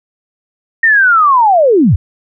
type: linear sweep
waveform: sine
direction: down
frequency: 1864.7 to 63.4 Hz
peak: -5 dBFS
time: 0.83-1.96 s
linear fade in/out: 5 ms
effects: none